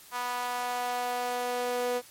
sawtooth tone with high-pass filter sweep, 245.9 Hz, B3, 7 cents flat, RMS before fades -31 dBFS, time 0.11-2.02 s, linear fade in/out 50 ms, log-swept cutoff 990 to 490 Hz, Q 2.8, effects white hiss -52 dBFS RMS until 2.1 s + MP3 64 kbps

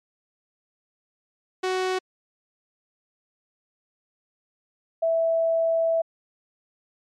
sawtooth / sine tone pair in turn, 372.1 / 657.9 Hz, F#4 / E5, +10 / -4 cents, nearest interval minor seventh, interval 986 cents, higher second, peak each -19 dBFS, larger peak neither, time 1.63-1.99 / 5.02-6.02 s, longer second, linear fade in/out 10 ms, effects low-pass 6000 Hz 12 dB/octave + MP3 96 kbps

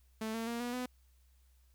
sawtooth tone with pitch steps, 220 / 227.2 / 234.7 / 242.4 / 250.4 Hz, A3 / A#3 / A#3 / B3 / B3, 0 / -44 / +12 / -32 / +24 cents, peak -32 dBFS, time 0.21-0.86 s, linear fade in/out 5 ms, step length 130 ms, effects added 63 Hz sine -63 dBFS peak until 1.74 s + white hiss -75 dBFS RMS until 1.74 s

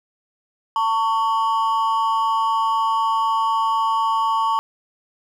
triangle ring-modulated tone, 1008 Hz, B5, 35 cents sharp, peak -12 dBFS, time 0.76-4.59 s, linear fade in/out 0 ms, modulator 110 Hz, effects none

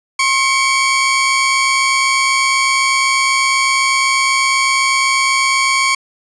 sawtooth tone pair together, 1075 / 2278 Hz, C6 / C#7, +47 / +47 cents, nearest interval octave + minor second, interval 1300 cents, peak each -11 dBFS, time 0.19-5.95 s, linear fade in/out 5 ms, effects resampled to 22050 Hz + 7-bit

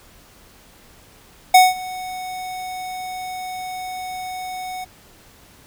square tone with ADSR envelope, 740 Hz, F#5, in tune, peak -6 dBFS, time 1.54-4.85 s, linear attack 7 ms, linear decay 190 ms, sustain -22 dB, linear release 16 ms, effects pink hiss -49 dBFS RMS until 5.66 s

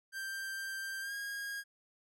45% pulse tone with pitch glide, 1576 to 1631.6 Hz, G6 to G#6, +9 to -31 cents, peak -38 dBFS, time 0.12-1.64 s, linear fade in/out 50 ms, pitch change +60 cents, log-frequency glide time 1-1.14 s, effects none

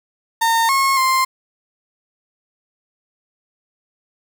35% pulse tone with pitch steps, 913 / 1086 / 1049 Hz, A#5 / C#6 / C6, -36 / -36 / +4 cents, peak -12 dBFS, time 0.41-1.25 s, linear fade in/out 10 ms, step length 280 ms, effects 7-bit

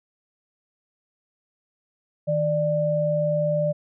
sine tone pair together, 156.7 / 592.4 Hz, D#3 / D5, +13 / +15 cents, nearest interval octave + major seventh, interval 2302 cents, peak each -25 / -21 dBFS, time 2.27-3.73 s, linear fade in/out 20 ms, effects none

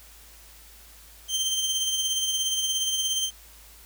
25% pulse tone with tremolo, 3136 Hz, G7, in tune, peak -19 dBFS, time 1.28-3.31 s, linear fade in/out 50 ms, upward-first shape sine, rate 17 Hz, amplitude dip 40%, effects added 54 Hz sine -52 dBFS peak until 3.85 s + white hiss -51 dBFS RMS until 3.85 s

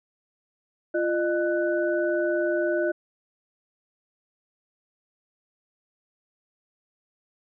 sine tone cluster, 345.9 / 609 / 1490 Hz, F4 / D#5 / F#6, -17 / -37 / +12 cents, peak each -25 / -25 / -31 dBFS, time 0.94-2.92 s, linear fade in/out 10 ms, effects none

